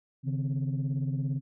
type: tone cluster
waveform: sine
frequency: 136.4 / 153.9 / 258.3 Hz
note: C#3 / D#3 / C4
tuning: -28 / -19 / -22 cents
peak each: -28 / -32 / -36 dBFS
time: 0.23-1.41 s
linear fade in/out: 50 ms
effects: tanh soft clip ceiling -22 dBFS